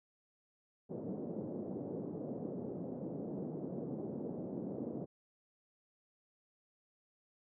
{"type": "band-pass noise", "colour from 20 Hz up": "pink", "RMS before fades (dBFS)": -42, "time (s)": [0.89, 5.06], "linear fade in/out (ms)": 20, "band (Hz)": [160, 520], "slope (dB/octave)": 24, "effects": []}